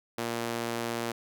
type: tone with high-pass filter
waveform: sawtooth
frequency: 117 Hz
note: A#2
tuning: 7 cents sharp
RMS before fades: -33 dBFS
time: 0.18-1.12 s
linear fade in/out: 5 ms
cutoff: 300 Hz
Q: 0.78
effects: none